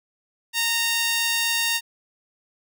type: tone with high-pass filter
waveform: sawtooth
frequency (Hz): 924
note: A#5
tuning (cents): -16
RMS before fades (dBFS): -23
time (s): 0.53-1.81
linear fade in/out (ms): 50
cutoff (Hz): 2500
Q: 1.1
effects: none